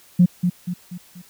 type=tone with echo; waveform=sine; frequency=178 Hz; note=F3; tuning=33 cents sharp; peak=-8 dBFS; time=0.19-0.26 s; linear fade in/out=10 ms; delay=240 ms; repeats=4; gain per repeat=-7 dB; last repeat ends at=1.22 s; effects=tanh soft clip ceiling -4 dBFS + white hiss -51 dBFS RMS until 1.29 s